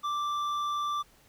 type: tone with hard clipping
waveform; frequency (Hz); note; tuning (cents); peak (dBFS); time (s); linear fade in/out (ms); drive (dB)
sine; 1174.7; D6; 0; -30; 0.03-1.03; 20; 7
effects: pink hiss -61 dBFS RMS until 1.28 s